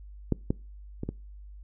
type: clicks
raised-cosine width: 3 ms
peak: -11 / -12 / -19 / -18 dBFS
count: 4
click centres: 0.323 / 0.505 / 1.034 / 1.09 s
effects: noise-tail reverb RT60 0.3 s tail -24 dB re dry + added 50 Hz sine -43 dBFS peak until 1.63 s